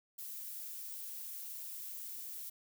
violet noise, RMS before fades -45 dBFS, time 0.18-2.5 s, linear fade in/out 10 ms, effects none

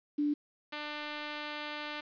sine / 5% pulse tone pair in turn, 293.7 / 298 Hz, D4 / D4, 0 / +25 cents, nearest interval unison, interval 25 cents, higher second, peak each -27 / -26 dBFS, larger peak second, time 0.18-0.34 / 0.72-2.01 s, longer second, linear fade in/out 10 ms, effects resampled to 11025 Hz + 10-bit

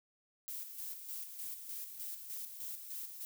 violet noise with tremolo, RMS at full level -43 dBFS, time 0.48-3.25 s, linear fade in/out 0 ms, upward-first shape square, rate 3.3 Hz, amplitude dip 50%, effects none

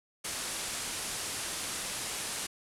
white low-pass noise, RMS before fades -37 dBFS, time 0.24-2.47 s, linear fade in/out 10 ms, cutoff 11000 Hz, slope 48 dB/octave, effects none

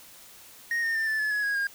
triangle tone with pitch steps, 1864.7 / 1827.4 / 1790.8 / 1755 / 1719.8 / 1685.4 / 1651.7 / 1618.6 Hz, A#6 / A#6 / A6 / A6 / A6 / G#6 / G#6 / G#6, 0 / -35 / +30 / -5 / -40 / +25 / -10 / -45 cents, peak -23 dBFS, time 0.71-1.67 s, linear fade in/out 2 ms, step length 120 ms, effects white hiss -50 dBFS RMS until 1.74 s

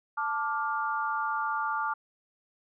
sine chord, D minor, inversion second, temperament just, 881 / 1174.7 / 1409.6 Hz, A5 / D6 / F6, +2 / 0 / +16 cents, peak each -32 / -31 / -33 dBFS, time 0.17-1.94 s, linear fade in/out 10 ms, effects none

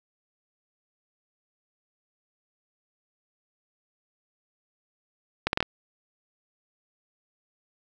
accelerating click train, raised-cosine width 0.3 ms, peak -7 dBFS, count 5, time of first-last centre 5.47-5.627 s, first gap 61 ms, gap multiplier 0.71, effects none

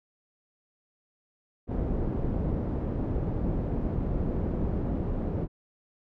pink low-pass noise, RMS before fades -29 dBFS, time 1.67-5.48 s, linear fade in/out 50 ms, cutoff 410 Hz, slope 12 dB/octave, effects none

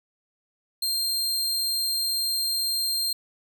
sawtooth tone, 4186 Hz, C8, in tune, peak -21 dBFS, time 0.82-3.13 s, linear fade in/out 5 ms, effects none

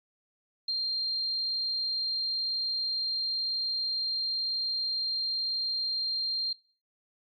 sine tone, 4187 Hz, C8, in tune, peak -27 dBFS, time 0.68-6.53 s, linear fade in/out 5 ms, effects noise-tail reverb RT60 0.4 s tail -20 dB re dry + MP3 48 kbps

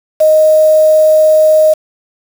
sine tone with quantisation, 622.3 Hz, D#5, in tune, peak -4 dBFS, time 0.2-1.74 s, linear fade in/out 10 ms, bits 4, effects none

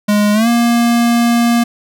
square tone with pitch glide, 207.7 to 235.8 Hz, G#3 to A#3, 0 to +20 cents, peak -10 dBFS, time 0.08-1.64 s, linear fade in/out 10 ms, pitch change +220 cents, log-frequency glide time 0.33-0.48 s, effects none

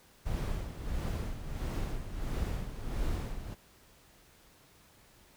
brown noise with tremolo, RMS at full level -32 dBFS, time 0.25-3.55 s, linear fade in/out 20 ms, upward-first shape sine, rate 1.5 Hz, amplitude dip 65%, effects pink hiss -61 dBFS RMS until 5.36 s

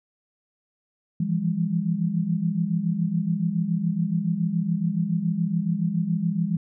sine tone cluster, 164.2 / 171.3 / 203.1 Hz, E3 / F3 / G#3, -6 / -33 / -38 cents, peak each -26 dBFS, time 1.2-6.57 s, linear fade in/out 5 ms, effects none

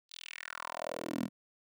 10% pulse tone with high-pass filter sweep, 41.2 Hz, E1, in tune, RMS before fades -40 dBFS, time 0.09-1.29 s, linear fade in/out 50 ms, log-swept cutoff 4300 to 200 Hz, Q 3.5, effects none

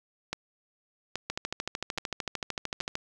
two click trains, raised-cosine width 0.2 ms, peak -14 / -14 dBFS, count 23 / 4, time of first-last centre 1.3-2.954 / 0.33-2.809 s, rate 13.3 / 1.21 Hz, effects none

